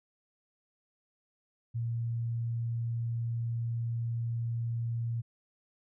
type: tone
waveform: sine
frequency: 116.54 Hz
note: A#2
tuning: in tune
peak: -30 dBFS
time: 1.74-5.22 s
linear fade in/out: 20 ms
effects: none